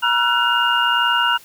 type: tone cluster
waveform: sine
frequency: 954 / 1365 / 1487 / 2831 Hz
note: A#5 / F6 / F#6 / F7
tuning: +40 / -40 / +8 / +23 cents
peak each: -20 dBFS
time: 0.02-1.38 s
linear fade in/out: 20 ms
effects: white hiss -46 dBFS RMS until 1.44 s